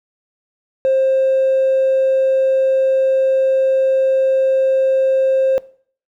sine tone with hard clipping, 530 Hz, C5, 22 cents sharp, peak -12 dBFS, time 0.85-5.58 s, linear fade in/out 0 ms, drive 1 dB, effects noise-tail reverb RT60 0.5 s tail -20 dB re dry

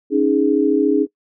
sine chord, C# suspended second, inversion none, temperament equal, 277.2 / 311.1 / 415.3 Hz, C#4 / D#4 / G#4, 0 / 0 / 0 cents, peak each -17 dBFS, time 0.1-1.07 s, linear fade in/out 50 ms, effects noise-tail reverb RT60 0.1 s tail -20 dB re dry

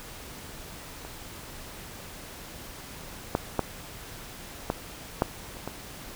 clicks, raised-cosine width 1 ms, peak -25 / -9 / -9 / -11 / -7 / -28 / -19 dBFS, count 7, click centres 1.05 / 3.351 / 3.593 / 4.701 / 5.221 / 5.569 / 5.676 s, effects pink hiss -43 dBFS RMS until 6.15 s

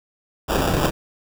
pink noise with sample-and-hold, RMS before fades -20 dBFS, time 0.48-0.91 s, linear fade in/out 20 ms, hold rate 2100 Hz, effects none

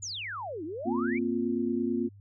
sine exponential two-way sweep, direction down then up, 7320 to 293.7 to 2421 Hz, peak -34 dBFS, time 0.02-1.19 s, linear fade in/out 10 ms, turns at 0.64 s
sine chord, Bb suspended second, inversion none, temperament just, 233.1 / 262.2 / 349.6 Hz, Bb3 / C4 / F4, 0 / +4 / +2 cents, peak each -30 / -31 / -31 dBFS, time 0.85-2.09 s, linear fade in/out 20 ms
effects added 100 Hz sine -49 dBFS peak until 2.2 s

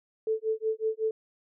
sine tone with tremolo, 440 Hz, A4, in tune, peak -23 dBFS, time 0.27-1.11 s, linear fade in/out 2 ms, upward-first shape sine, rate 5.4 Hz, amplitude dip 100%, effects none

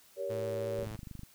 sine chord, G diminished, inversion none, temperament just, 392 / 470.4 / 564.5 Hz, G4 / Bb4 / Db5, 0 / +16 / +31 cents, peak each -40 / -40 / -35 dBFS, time 0.16-0.87 s, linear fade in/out 50 ms
sawtooth tone with vibrato, 108.9 Hz, A2, 17 cents flat, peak -36 dBFS, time 0.29-0.97 s, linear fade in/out 20 ms, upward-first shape triangle, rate 2.9 Hz, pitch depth 11 cents each way
click train, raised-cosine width 5 ms, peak -32 dBFS, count 12, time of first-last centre 0.79-1.234 s, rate 24.8 Hz
effects white hiss -61 dBFS RMS until 1.34 s

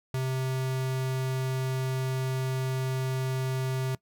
square tone, 130.81 Hz, C3, in tune, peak -28 dBFS, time 0.14-3.95 s, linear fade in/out 2 ms, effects noise-tail reverb RT60 0.1 s tail -20 dB re dry

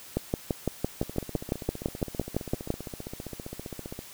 two click trains, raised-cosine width 2 ms, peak -12 / -23 dBFS, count 16 / 46, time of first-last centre 0.17-2.704 / 1.03-3.991 s, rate 5.92 / 15.2 Hz, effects white hiss -47 dBFS RMS until 4.13 s

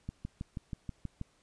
click train, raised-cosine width 5 ms, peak -25 dBFS, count 8, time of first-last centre 0.09-1.214 s, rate 6.23 Hz, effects pink hiss -69 dBFS RMS until 1.42 s + resampled to 22050 Hz

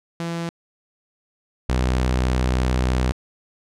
sawtooth tone pair in turn, 168.4 / 63.08 Hz, E3 / B1, +37 / +37 cents, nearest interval octave + perfect fourth, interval 1700 cents, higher first, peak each -21 / -14 dBFS, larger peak second, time 0.2-0.49 / 1.69-3.12 s, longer second, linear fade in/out 0 ms, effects low-pass 8000 Hz 12 dB/octave

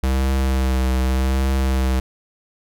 square tone with vibrato, 65.41 Hz, C2, in tune, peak -17 dBFS, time 0.03-2 s, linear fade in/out 5 ms, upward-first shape triangle, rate 0.85 Hz, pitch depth 32 cents each way, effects none

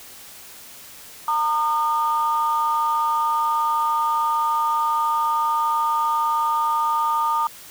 sine tone pair together, 916 / 1216.9 Hz, A#5 / D#6, -31 / -39 cents, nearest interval perfect fourth, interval 492 cents, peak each -20 dBFS, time 1.28-7.47 s, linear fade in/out 2 ms, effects tanh soft clip ceiling -12 dBFS + white hiss -42 dBFS RMS until 7.7 s

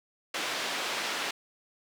white band-pass noise, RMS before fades -33 dBFS, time 0.34-1.31 s, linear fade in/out 5 ms, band 300 to 3600 Hz, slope 12 dB/octave, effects none

